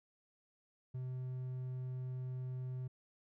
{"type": "tone", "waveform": "triangle", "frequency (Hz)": 127.9, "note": "C3", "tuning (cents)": -39, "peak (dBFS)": -37, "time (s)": [0.94, 2.88], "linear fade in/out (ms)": 10, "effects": []}